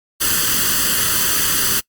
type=noise with comb filter; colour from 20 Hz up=white; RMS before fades=-17 dBFS; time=0.2-1.81 s; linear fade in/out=20 ms; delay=0.65 ms; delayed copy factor=+0.75; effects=noise-tail reverb RT60 0.1 s tail -24 dB re dry + Opus 48 kbps